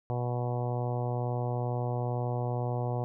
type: harmonic tone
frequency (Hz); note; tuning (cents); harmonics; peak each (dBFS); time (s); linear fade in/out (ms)
122.2; B2; -18; 1 / 2 / 3 / 4 / 5 / 6 / 7 / 8 / 9; -30 / -42 / -40 / -38 / -40 / -39 / -43 / -46 / -52; 0.1-3.04; 0
effects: none